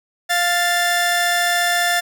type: tone pair together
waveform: sawtooth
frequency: 698.5 / 1763.4 Hz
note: F5 / A6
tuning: 0 / +3 cents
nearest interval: octave + major third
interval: 1603 cents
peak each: -15 dBFS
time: 0.29-2.01 s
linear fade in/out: 20 ms
effects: none